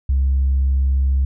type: tone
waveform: sine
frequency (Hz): 67.2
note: C2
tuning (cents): +47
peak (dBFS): -12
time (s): 0.09-1.25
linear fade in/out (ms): 5
effects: tanh soft clip ceiling -11 dBFS